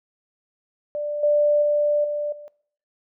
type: tone with level steps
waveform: sine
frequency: 590 Hz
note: D5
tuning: 8 cents sharp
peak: -24 / -15 / -17 / -23 / -38 dBFS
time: 0.95-2.48 s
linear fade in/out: 0 ms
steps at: 1.23 / 1.62 / 2.04 / 2.32 s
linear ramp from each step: 5 ms
effects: noise-tail reverb RT60 0.6 s tail -22 dB re dry